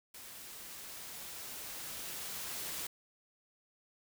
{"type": "noise with level ramp", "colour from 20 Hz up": "white", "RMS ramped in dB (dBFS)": [-50, -40], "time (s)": [0.14, 2.87], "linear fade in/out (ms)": 5, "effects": []}